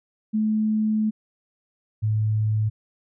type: tone pair in turn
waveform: sine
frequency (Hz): 215.9 / 107.95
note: A3 / A2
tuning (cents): -33 / -33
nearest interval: octave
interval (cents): 1200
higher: first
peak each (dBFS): -19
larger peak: neither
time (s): 0.33-1.11 / 2.02-2.7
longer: first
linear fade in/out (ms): 20
effects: none